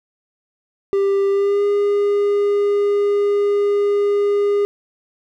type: tone with pitch glide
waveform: triangle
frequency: 395.4 to 407.5 Hz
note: G4 to G#4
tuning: +15 to -33 cents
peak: -12 dBFS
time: 0.93-4.65 s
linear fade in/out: 0 ms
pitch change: +52 cents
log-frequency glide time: 1.3-1.64 s
effects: none